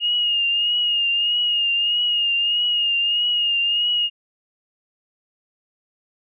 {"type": "tone with vibrato", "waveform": "sine", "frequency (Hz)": 2850, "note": "F7", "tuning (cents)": 34, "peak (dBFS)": -17, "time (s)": [0, 4.1], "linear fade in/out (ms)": 50, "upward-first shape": "triangle", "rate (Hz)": 1.6, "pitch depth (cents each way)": 45, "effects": []}